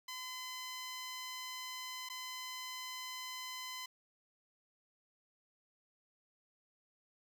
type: tone with dropouts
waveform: 10% pulse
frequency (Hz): 1020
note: C6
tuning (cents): -44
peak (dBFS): -34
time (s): 0.08-3.86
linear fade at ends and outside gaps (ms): 5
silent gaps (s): 2.089-2.098
effects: none